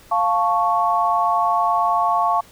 sine chord, F augmented, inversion none, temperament equal, 698.5 / 880 / 1108.7 Hz, F5 / A5 / C#6, 0 / 0 / 0 cents, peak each -20 / -21 / -19 dBFS, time 0.11-2.41 s, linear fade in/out 10 ms, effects pink hiss -48 dBFS RMS until 2.51 s

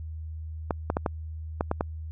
clicks, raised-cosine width 1 ms, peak -11 dBFS, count 7, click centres 0.708 / 0.901 / 0.969 / 1.062 / 1.609 / 1.714 / 1.809 s, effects added 79 Hz sine -34 dBFS peak until 2.11 s

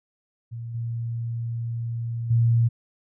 sine tone with level steps, 116.54 Hz, A#2, in tune, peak -31 / -26 / -16 dBFS, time 0.51-2.69 s, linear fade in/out 20 ms, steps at 0.74 / 2.3 s, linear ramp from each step 10 ms, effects none

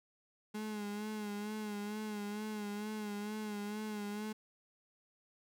35% pulse tone with vibrato, 210 Hz, G#3, 19 cents sharp, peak -37 dBFS, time 0.54-4.33 s, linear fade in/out 10 ms, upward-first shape sine, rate 2.2 Hz, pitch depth 47 cents each way, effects none

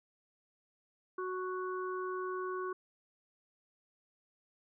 harmonic tone, 370 Hz, F#4, in tune, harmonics 1 / 3 / 4, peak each -37 / -40 / -46 dBFS, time 1.18-2.73 s, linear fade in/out 5 ms, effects none

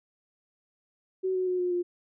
sine tone with pitch steps, 375.7 / 369.9 / 364.2 / 358.5 / 353 Hz, F#4 / F#4 / F#4 / F4 / F4, +26 / 0 / -27 / +45 / +19 cents, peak -25 dBFS, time 1.23-1.83 s, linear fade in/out 20 ms, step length 120 ms, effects none

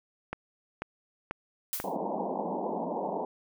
click train, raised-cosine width 0.5 ms, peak -18 dBFS, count 4, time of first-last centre 0.33-1.801 s, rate 2.04 Hz
blue noise with exponential decay, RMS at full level -29 dBFS, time 1.73-1.96 s, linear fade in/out 0 ms, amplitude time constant 49 ms
white band-pass noise, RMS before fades -33 dBFS, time 1.84-3.25 s, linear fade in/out 2 ms, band 170 to 960 Hz, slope 96 dB/octave
effects none

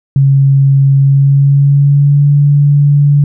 sine tone with pitch glide, 137.4 to 143.98 Hz, C#3 to D3, -15 to -34 cents, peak -4 dBFS, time 0.16-3.24 s, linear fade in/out 2 ms, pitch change +81 cents, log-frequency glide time 0.97-2.3 s, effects none

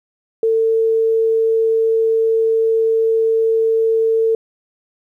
sine tone, 448.7 Hz, A4, 34 cents sharp, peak -12 dBFS, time 0.43-4.35 s, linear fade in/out 2 ms, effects 9-bit

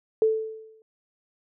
sine tone with exponential decay, 440 Hz, A4, in tune, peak -15 dBFS, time 0.22-0.82 s, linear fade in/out 1 ms, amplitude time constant 130 ms, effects none

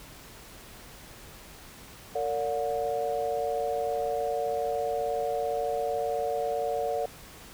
sine tone cluster, 456.9 / 575 / 722 Hz, A#4 / D5 / F#5, -35 / -37 / -43 cents, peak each -31 dBFS, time 2.15-7.06 s, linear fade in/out 5 ms, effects pink hiss -48 dBFS RMS until 7.53 s

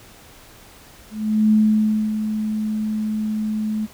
sine tone with ADSR envelope, 215.2 Hz, A3, 38 cents flat, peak -11 dBFS, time 1.1-3.87 s, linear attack 420 ms, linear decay 600 ms, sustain -9 dB, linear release 28 ms, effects pink hiss -46 dBFS RMS until 3.93 s

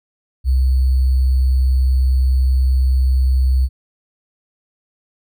sine tone with sample-and-hold, 64.9 Hz, C2, 13 cents flat, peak -11 dBFS, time 0.44-3.69 s, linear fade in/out 50 ms, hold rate 4410 Hz, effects none

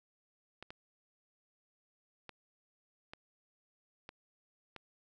clicks, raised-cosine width 0.3 ms, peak -30 dBFS, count 6, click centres 0.626 / 0.705 / 2.293 / 3.135 / 4.091 / 4.763 s, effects none

